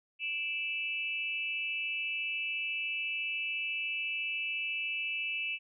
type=tone with amplitude modulation; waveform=sine; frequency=2637 Hz; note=E7; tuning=in tune; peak=-28 dBFS; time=0.19-5.59 s; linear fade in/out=50 ms; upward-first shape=sine; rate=286 Hz; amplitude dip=90%; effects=none